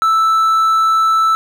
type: tone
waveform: triangle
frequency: 1318.5 Hz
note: E6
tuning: in tune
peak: -8 dBFS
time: 0.02-1.35 s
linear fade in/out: 0 ms
effects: 8-bit